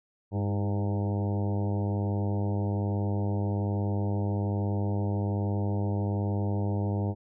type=harmonic tone with a mistuned harmonic; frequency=101.2 Hz; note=G#2; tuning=44 cents flat; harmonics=1 / 2 / 3 / 4 / 5 / 6 / 7 / 8 / 9; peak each=-27 / -33 / -37 / -39 / -41 / -43 / -44 / -45 / -46 dBFS; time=0.31-7.15 s; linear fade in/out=50 ms; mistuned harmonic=3; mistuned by=+40 cents; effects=none